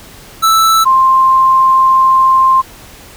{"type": "tone pair in turn", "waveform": ["square", "sine"], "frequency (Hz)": [1318.5, 1052.3], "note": ["E6", "C6"], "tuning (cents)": [0, 10], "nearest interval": "major third", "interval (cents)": 390, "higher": "first", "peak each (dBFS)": [-7, -5], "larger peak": "second", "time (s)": [[0.42, 0.85], [0.85, 2.62]], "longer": "second", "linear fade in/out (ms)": 20, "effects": ["pink hiss -36 dBFS RMS until 3.16 s"]}